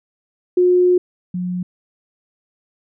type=tone pair in turn; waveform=sine; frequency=360 / 180 Hz; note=F#4 / F#3; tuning=-47 / -47 cents; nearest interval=octave; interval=1200 cents; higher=first; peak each=-10 / -20 dBFS; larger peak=first; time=0.57-0.98 / 1.34-1.63 s; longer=first; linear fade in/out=5 ms; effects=none